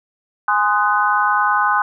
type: chord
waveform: sine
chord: Ab dominant seventh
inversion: none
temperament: just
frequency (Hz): 830.6 / 1038.3 / 1245.9 / 1495.1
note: Ab5 / C6 / Eb6 / Gb6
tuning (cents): 0 / -14 / +2 / +18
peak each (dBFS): -19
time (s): 0.48-1.82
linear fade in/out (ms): 2
effects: none